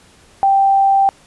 sine tone, 784 Hz, G5, in tune, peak -9 dBFS, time 0.43-1.09 s, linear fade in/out 0 ms, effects pink hiss -48 dBFS RMS until 1.26 s + resampled to 24000 Hz

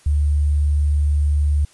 sine tone with sample-and-hold, 73.42 Hz, D2, in tune, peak -14 dBFS, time 0.06-1.65 s, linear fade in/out 5 ms, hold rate 8820 Hz, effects white hiss -52 dBFS RMS until 1.73 s + resampled to 24000 Hz

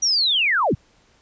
sine linear sweep, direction down, 5870 to 47.3 Hz, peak -16 dBFS, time 0.02-0.75 s, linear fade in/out 10 ms, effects pink hiss -58 dBFS RMS until 1.21 s + resampled to 16000 Hz

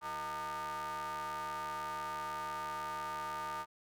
45% pulse ring-modulated tone, 146 Hz, D3, 10 cents flat, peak -35 dBFS, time 0.01-3.66 s, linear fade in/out 50 ms, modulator 1060 Hz, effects none

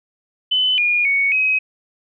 sine tone with pitch steps, 3022 / 2432 / 2226 / 2536 Hz, F#7 / D#7 / C#7 / D#7, +36 / -40 / +7 / +32 cents, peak -14 dBFS, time 0.51-1.59 s, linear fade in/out 10 ms, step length 270 ms, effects none

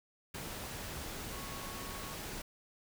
sine tone in noise, 1105 Hz, C#6, 6 cents flat, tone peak -50 dBFS, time 1.32-2.15 s, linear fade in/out 5 ms, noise pink, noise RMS -43 dBFS, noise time 0.34-2.42 s, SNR -10 dB, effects none

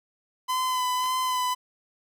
45% pulse tone with vibrato, 1013 Hz, B5, 44 cents sharp, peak -24 dBFS, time 0.48-1.55 s, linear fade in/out 20 ms, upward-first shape sine, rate 1.8 Hz, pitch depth 22 cents each way
clicks, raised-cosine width 0.2 ms, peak -27 dBFS, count 2, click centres 1.041 / 1.06 s
effects none

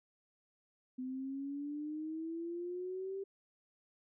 sine exponential sweep, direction up, 253.5 to 394.2 Hz, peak -38 dBFS, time 0.98-3.24 s, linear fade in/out 10 ms, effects none

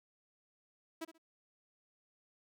sawtooth tone with echo, 325.6 Hz, E4, 21 cents flat, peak -35 dBFS, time 1.01-1.05 s, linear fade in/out 10 ms, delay 66 ms, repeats 2, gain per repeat -13 dB, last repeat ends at 1.182 s, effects none

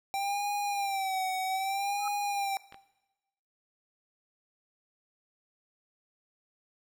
square tone with vibrato, 784 Hz, G5, in tune, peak -30 dBFS, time 0.14-2.57 s, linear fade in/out 0 ms, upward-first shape sine, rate 0.63 Hz, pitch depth 76 cents each way
sine tone with exponential growth, 1293 Hz, E6, 34 cents flat, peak -32 dBFS, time 1.96-2.08 s, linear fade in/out 2 ms, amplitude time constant 24 ms
clicks, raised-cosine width 0.3 ms, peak -31 dBFS, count 2, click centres 2.724 / 2.744 s
effects noise-tail reverb RT60 1.0 s tail -18 dB re dry

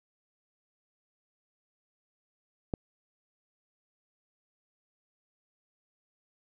click, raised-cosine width 2 ms, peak -17 dBFS, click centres 2.738 s, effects none

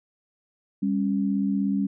sine tone pair together, 199.07 / 275.6 Hz, G3 / C#4, +27 / -10 cents, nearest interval tritone, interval 563 cents, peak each -23 / -26 dBFS, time 0.82-1.87 s, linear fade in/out 10 ms, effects none

